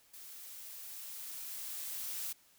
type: noise with level ramp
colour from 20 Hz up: blue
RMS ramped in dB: -51 to -39 dBFS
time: 0.13-2.33 s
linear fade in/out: 10 ms
effects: white hiss -66 dBFS RMS until 2.58 s